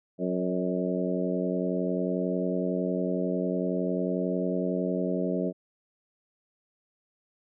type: harmonic tone with a mistuned harmonic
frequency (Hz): 91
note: F#2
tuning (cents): -28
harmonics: 2 / 3 / 4 / 5 / 6 / 7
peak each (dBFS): -30 / -32 / -33 / -34 / -35 / -35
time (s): 0.18-5.53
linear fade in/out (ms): 50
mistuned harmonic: 6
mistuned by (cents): +33
effects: none